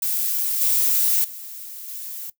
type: noise with level steps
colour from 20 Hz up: violet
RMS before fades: -23 / -19 / -36 / -33 dBFS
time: 0.02-2.3 s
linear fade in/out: 5 ms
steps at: 0.61 / 1.24 / 1.88 s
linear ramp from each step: 5 ms
effects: noise-tail reverb RT60 0.1 s tail -18 dB re dry